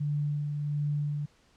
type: tone with tremolo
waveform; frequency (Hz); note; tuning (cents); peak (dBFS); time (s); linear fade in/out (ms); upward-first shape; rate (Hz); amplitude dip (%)
sine; 146.83; D3; 0; -26; 0-1.26; 10; sine; 1.4; 35
effects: pink hiss -64 dBFS RMS until 1.56 s + low-pass 7000 Hz 12 dB/octave